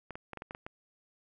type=clicks; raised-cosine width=0.5 ms; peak=-26 dBFS; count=8; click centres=0.107 / 0.155 / 0.333 / 0.373 / 0.421 / 0.509 / 0.549 / 0.665 s; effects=none